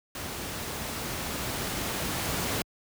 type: noise with level ramp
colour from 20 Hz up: pink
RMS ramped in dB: -36 to -29 dBFS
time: 0.15-2.62 s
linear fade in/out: 2 ms
effects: high-pass 60 Hz 12 dB/octave